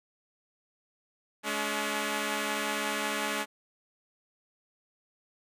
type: tone pair together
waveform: 5% pulse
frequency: 212.3 / 284.9 Hz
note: G#3 / C#4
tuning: +38 / +48 cents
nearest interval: perfect fourth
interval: 510 cents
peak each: -21 dBFS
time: 1.43-3.46 s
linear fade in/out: 50 ms
effects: resampled to 32000 Hz